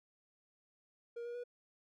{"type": "tone with pitch steps", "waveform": "triangle", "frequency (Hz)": [471.3, 477.3, 486], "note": ["A#4", "A#4", "B4"], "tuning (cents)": [19, 41, -28], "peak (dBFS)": -39, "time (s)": [1.16, 1.439], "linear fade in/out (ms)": 10, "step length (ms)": 93, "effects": []}